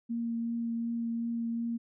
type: tone with vibrato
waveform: sine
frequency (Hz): 232.2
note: A#3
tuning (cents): -7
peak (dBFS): -30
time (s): 0.09-1.78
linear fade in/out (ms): 20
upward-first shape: triangle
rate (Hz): 2.7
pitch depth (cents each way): 12
effects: none